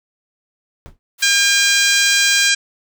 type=noise with exponential decay; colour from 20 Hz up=brown; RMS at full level=-28 dBFS; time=0.86-0.99 s; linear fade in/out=0 ms; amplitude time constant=27 ms
type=high-pass noise; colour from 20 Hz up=white; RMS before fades=-31 dBFS; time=1.18-2.51 s; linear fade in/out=50 ms; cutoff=800 Hz; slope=12 dB/octave
type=harmonic tone; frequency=804 Hz; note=G5; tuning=44 cents sharp; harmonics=2 / 3 / 4 / 5 / 6 / 7 / 8 / 9 / 10; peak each=-17 / -19 / -20 / -21 / -22 / -22 / -23 / -24 / -24 dBFS; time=1.22-2.55 s; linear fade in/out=10 ms
effects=none